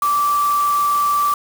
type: tone in noise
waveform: sine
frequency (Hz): 1164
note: D6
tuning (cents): -16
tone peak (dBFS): -14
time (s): 0.02-1.34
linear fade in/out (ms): 2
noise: white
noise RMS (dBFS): -31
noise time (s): 0.02-1.34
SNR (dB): +14
effects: none